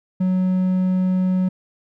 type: tone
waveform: triangle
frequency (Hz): 185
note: F#3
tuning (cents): 0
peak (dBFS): -14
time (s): 0.2-1.49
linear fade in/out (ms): 10
effects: none